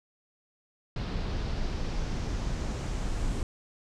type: noise with low-pass filter sweep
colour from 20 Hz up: brown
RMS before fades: -31 dBFS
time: 0.96-3.43 s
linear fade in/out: 2 ms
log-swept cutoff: 4300 to 8100 Hz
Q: 2
effects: none